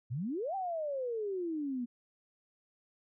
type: exponential two-way sweep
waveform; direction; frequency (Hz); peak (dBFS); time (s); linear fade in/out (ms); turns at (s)
sine; up then down; 109.4 to 794 to 235; -33; 0.1-1.86; 20; 0.55
effects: none